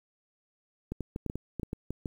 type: clicks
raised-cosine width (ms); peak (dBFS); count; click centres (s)
3; -21; 11; 0.92 / 1.007 / 1.161 / 1.263 / 1.299 / 1.356 / 1.597 / 1.632 / 1.731 / 1.906 / 2.058
effects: 9-bit